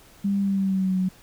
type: tone with pitch glide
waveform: sine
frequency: 199 to 185.67 Hz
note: G3 to F#3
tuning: +26 to +6 cents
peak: -20 dBFS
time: 0.24-1.09 s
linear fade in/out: 10 ms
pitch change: -120 cents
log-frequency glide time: 0.39-0.98 s
effects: pink hiss -52 dBFS RMS until 1.22 s